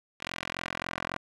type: tone with band-pass filter sweep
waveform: 10% pulse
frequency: 43.65 Hz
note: F1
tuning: in tune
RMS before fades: -37 dBFS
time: 0.2-1.18 s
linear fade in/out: 10 ms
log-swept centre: 2600 to 1400 Hz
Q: 1.1
effects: none